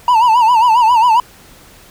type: tone with vibrato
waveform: triangle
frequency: 932.3 Hz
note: A#5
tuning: in tune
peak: -5 dBFS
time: 0.08-1.2 s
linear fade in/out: 2 ms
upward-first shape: sine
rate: 7.4 Hz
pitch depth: 120 cents each way
effects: pink hiss -42 dBFS RMS until 1.9 s